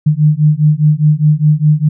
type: beating tone pair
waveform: sine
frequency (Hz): 149.2 / 154.1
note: D3 / D#3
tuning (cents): +28 / -16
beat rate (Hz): 4.9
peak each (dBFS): -10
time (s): 0.06-1.89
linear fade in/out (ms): 10
effects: none